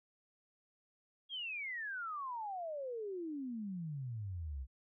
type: exponential sweep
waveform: sine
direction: down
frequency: 3322 to 61.74 Hz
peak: -39 dBFS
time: 1.29-4.67 s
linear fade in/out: 50 ms
effects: none

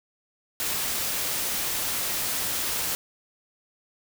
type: noise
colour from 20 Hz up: white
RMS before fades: -28 dBFS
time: 0.6-2.95 s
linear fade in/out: 0 ms
effects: none

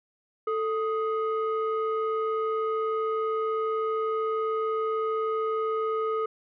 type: tone pair together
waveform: sine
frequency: 441.7 / 1249.3 Hz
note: A4 / D#6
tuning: +7 / +7 cents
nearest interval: octave + tritone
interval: 1800 cents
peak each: -25 / -28 dBFS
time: 0.47-6.26 s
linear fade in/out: 5 ms
effects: tanh soft clip ceiling -21 dBFS

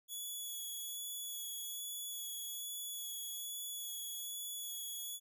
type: tone with vibrato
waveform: 5% pulse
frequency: 3387 Hz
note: G#7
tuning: 33 cents sharp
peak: -34 dBFS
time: 0.08-5.2 s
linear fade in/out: 50 ms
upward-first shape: sine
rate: 1.2 Hz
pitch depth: 12 cents each way
effects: none

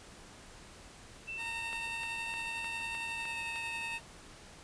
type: tone with pitch glide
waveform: sine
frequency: 2672 to 2597 Hz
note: E7 to E7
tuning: +23 to -26 cents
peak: -38 dBFS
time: 1.27-3.99 s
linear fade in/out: 20 ms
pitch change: -49 cents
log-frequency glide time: 3.09-3.41 s
type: tone with tremolo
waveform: 15% pulse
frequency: 921 Hz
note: A#5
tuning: 21 cents flat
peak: -32 dBFS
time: 1.37-4.01 s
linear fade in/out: 50 ms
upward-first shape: triangle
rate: 11 Hz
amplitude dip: 35%
type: click train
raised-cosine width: 0.3 ms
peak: -29 dBFS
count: 7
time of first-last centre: 1.73-3.559 s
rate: 3.28 Hz
effects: pink hiss -53 dBFS RMS until 4.63 s + resampled to 22050 Hz

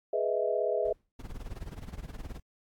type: chord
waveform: sine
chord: E major seventh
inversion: first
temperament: equal with one note detuned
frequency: 418.2 / 493.9 / 622.3 / 659.3 Hz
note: G#4 / B4 / D#5 / E5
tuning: +12 / 0 / 0 / 0 cents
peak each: -32 dBFS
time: 0.13-0.93 s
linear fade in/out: 5 ms
type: noise with exponential decay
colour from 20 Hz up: brown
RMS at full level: -45 dBFS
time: 0.85-1.12 s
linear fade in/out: 1 ms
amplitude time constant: 57 ms
type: noise with tremolo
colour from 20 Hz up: brown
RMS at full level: -37 dBFS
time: 1.19-2.4 s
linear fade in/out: 5 ms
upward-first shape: sine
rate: 19 Hz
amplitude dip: 85%
effects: AAC 64 kbps

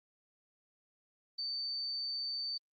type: tone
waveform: sine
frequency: 4567 Hz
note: D8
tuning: 49 cents flat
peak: -35 dBFS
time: 1.38-2.58 s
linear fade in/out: 10 ms
effects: Opus 32 kbps

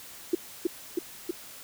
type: tone with echo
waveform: sine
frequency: 348.7 Hz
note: F4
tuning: 3 cents flat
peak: -19 dBFS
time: 0.33-0.35 s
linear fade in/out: 5 ms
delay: 320 ms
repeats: 3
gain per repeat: -2 dB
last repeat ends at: 1.31 s
effects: white hiss -46 dBFS RMS until 1.63 s

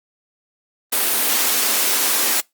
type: high-pass noise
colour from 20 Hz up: white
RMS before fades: -18 dBFS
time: 0.92-2.41 s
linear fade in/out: 10 ms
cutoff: 220 Hz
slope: 96 dB/octave
effects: noise-tail reverb RT60 0.2 s tail -25 dB re dry + Opus 32 kbps

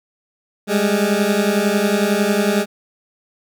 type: beating tone pair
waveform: 20% pulse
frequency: 199.6 / 210.6 Hz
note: G3 / G#3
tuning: +32 / +24 cents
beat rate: 11 Hz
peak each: -13 dBFS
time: 0.67-2.66 s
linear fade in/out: 50 ms
effects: none

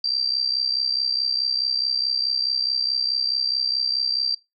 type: tone with amplitude modulation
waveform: sine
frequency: 4699 Hz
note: D8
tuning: in tune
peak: -17 dBFS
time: 0.04-4.35 s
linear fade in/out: 5 ms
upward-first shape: sine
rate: 64.7 Hz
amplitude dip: 75%
effects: noise-tail reverb RT60 0.2 s tail -20 dB re dry

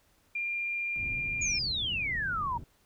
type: tone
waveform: sine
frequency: 2395 Hz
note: D7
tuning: 33 cents sharp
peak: -30 dBFS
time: 0.35-1.59 s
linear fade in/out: 5 ms
type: low-pass noise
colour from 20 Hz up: white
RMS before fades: -42 dBFS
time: 0.96-2.64 s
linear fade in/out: 0 ms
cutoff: 120 Hz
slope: 12 dB/octave
type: exponential sweep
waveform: sine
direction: down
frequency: 6960 to 914 Hz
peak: -29 dBFS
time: 1.41-2.58 s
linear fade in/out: 10 ms
effects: pink hiss -67 dBFS RMS until 2.85 s

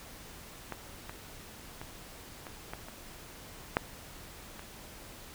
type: clicks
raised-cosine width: 0.5 ms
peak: -22 / -25 / -27 / -27 / -23 / -29 / -10 / -29 dBFS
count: 8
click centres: 0.723 / 1.095 / 1.815 / 2.468 / 2.735 / 2.885 / 3.769 / 4.594 s
effects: pink hiss -49 dBFS RMS until 5.34 s

